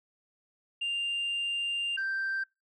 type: tone pair in turn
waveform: sine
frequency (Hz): 2794 / 1568.1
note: F7 / G6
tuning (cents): 0 / 0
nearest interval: minor seventh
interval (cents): 1000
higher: first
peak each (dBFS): -27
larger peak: neither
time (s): 0.81-1.97 / 1.97-2.44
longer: first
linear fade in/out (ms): 10
effects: noise-tail reverb RT60 0.2 s tail -22 dB re dry + tanh soft clip ceiling -27 dBFS